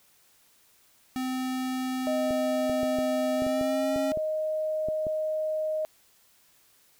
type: tone with pitch glide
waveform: square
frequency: 257.5 to 272.3 Hz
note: C4 to C#4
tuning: -28 to -31 cents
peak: -29 dBFS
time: 1.16-4.12 s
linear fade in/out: 0 ms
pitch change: +97 cents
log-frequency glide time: 3.35-3.97 s
type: tone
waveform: sine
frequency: 622.3 Hz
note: D#5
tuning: in tune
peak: -26 dBFS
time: 2.07-5.85 s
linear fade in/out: 0 ms
type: clicks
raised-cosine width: 2 ms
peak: -23 dBFS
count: 11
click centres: 2.308 / 2.697 / 2.832 / 2.987 / 3.421 / 3.466 / 3.612 / 3.961 / 4.173 / 4.886 / 5.068 s
effects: white hiss -62 dBFS RMS until 6.99 s